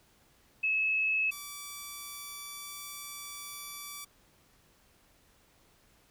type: tone pair in turn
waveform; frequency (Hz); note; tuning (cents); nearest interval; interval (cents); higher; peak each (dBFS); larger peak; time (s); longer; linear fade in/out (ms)
sine / 5% pulse; 2588 / 1157.2; E7 / D6; -32 / -26; octave + major second; 1394; first; -26 / -29; first; 0.63-1.31 / 1.31-4.05; second; 10
effects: pink hiss -65 dBFS RMS until 6.1 s